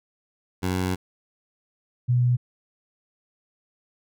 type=tone pair in turn; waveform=15% pulse / sine; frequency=92.2 / 123.07 Hz; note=F#2 / B2; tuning=-6 / -6 cents; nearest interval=perfect fourth; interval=500 cents; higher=second; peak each=-17 dBFS; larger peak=neither; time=0.62-0.96 / 2.08-2.37 s; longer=first; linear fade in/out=20 ms; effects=none